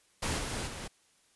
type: noise with level steps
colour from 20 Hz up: pink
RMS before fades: -32 / -36 / -41 dBFS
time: 0.22-0.88 s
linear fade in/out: 10 ms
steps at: 0.38 / 0.67 s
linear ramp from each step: 5 ms
effects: white hiss -67 dBFS RMS until 1.35 s + resampled to 24000 Hz